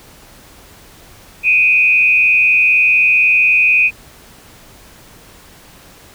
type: tone with frequency modulation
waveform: sine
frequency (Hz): 2489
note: D#7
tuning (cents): 0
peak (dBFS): -8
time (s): 1.43-3.91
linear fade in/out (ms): 50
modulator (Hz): 139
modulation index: 0.65
effects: pink hiss -42 dBFS RMS until 6.14 s